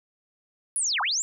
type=linear two-way sweep; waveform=sine; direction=down then up; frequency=10548 to 735 to 7670 Hz; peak=-23 dBFS; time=0.76-1.22 s; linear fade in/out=0 ms; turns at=1.01 s; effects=none